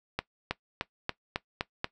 accelerating click train, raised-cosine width 0.3 ms, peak -13 dBFS, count 7, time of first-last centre 0.19-1.844 s, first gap 320 ms, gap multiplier 0.94, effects noise-tail reverb RT60 0.1 s tail -18 dB re dry

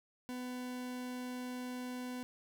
40% pulse tone, 250 Hz, B3, 21 cents sharp, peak -39 dBFS, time 0.29-2.23 s, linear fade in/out 0 ms, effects none

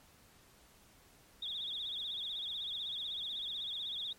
sine tone with vibrato, 3520 Hz, A7, in tune, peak -37 dBFS, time 1.42-4.13 s, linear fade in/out 5 ms, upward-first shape triangle, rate 16 Hz, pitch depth 150 cents each way, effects pink hiss -63 dBFS RMS until 4.18 s + MP3 64 kbps

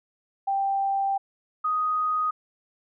sine tone pair in turn, 786 / 1247.7 Hz, G5 / D#6, +4 / +4 cents, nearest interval minor sixth, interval 800 cents, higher second, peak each -22 dBFS, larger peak neither, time 0.47-1.18 / 1.64-2.31 s, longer first, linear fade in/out 10 ms, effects none

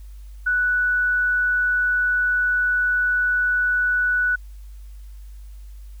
sine tone, 1480 Hz, F#6, in tune, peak -17 dBFS, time 0.46-4.36 s, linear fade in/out 10 ms, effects added 50 Hz sine -36 dBFS peak until 6 s + white hiss -59 dBFS RMS until 6 s

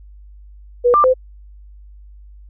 sine tone with pitch steps, 486.3 / 1186 / 514 Hz, B4 / D6 / C5, -27 / +17 / -31 cents, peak -9 dBFS, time 0.84-1.14 s, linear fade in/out 20 ms, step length 100 ms, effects added 50 Hz sine -38 dBFS peak until 2.49 s

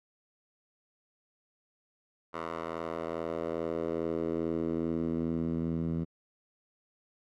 10% pulse tone with band-pass filter sweep, 82.41 Hz, E2, in tune, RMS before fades -33 dBFS, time 2.33-6.05 s, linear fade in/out 20 ms, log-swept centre 1000 to 170 Hz, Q 1.6, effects AAC 64 kbps

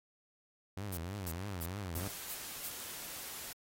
sawtooth tone with vibrato, 92 Hz, F#2, 9 cents flat, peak -35 dBFS, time 0.77-2.08 s, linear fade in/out 0 ms, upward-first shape triangle, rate 3.2 Hz, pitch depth 240 cents each way
violet noise bursts, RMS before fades -40 dBFS, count 6, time 0.92-2.688 s, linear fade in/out 5 ms, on 53 ms, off 290 ms
white noise, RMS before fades -45 dBFS, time 1.99-3.53 s, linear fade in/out 5 ms
effects AAC 48 kbps

